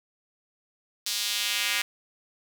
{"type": "tone with high-pass filter sweep", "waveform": "square", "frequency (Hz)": 110, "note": "A2", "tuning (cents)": 0, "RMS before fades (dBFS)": -28, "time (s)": [1.06, 1.82], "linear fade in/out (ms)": 5, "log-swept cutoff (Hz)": [4400, 2200], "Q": 1.6, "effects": []}